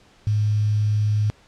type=tone with quantisation; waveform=sine; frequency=105.6 Hz; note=G#2; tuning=29 cents sharp; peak=-17 dBFS; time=0.27-1.3 s; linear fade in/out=0 ms; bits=7; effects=pink hiss -54 dBFS RMS until 1.47 s + low-pass 6000 Hz 12 dB/octave